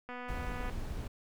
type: click train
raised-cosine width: 0.5 ms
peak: -29 dBFS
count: 151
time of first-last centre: 0.09-0.697 s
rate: 247 Hz
type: noise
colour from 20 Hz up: brown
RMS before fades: -38 dBFS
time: 0.28-1.08 s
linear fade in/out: 10 ms
effects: none